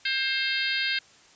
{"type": "harmonic tone", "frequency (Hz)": 530, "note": "C5", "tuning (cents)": 22, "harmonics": [3, 4, 5, 6, 7, 8, 9], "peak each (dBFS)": [-30, -31, -32, -33, -33, -34, -35], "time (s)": [0.05, 0.99], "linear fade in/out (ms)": 5, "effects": ["white hiss -55 dBFS RMS until 1.35 s", "resampled to 16000 Hz"]}